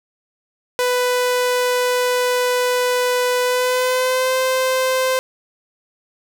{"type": "tone with pitch glide", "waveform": "sawtooth", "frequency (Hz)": [496.6, 518], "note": ["B4", "C5"], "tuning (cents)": [9, -17], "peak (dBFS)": -12, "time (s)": [0.79, 5.19], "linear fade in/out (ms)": 0, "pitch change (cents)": 74, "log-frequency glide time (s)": [3.42, 4.36], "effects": []}